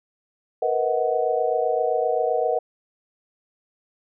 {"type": "chord", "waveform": "sine", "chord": "B major seventh", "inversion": "third", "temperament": "equal with one note detuned", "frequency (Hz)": [466.2, 493.9, 635.7, 740], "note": ["A#4", "B4", "D#5", "F#5"], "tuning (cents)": [0, 0, 37, 0], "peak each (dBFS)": -25, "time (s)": [0.62, 2.59], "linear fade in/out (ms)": 5, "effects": []}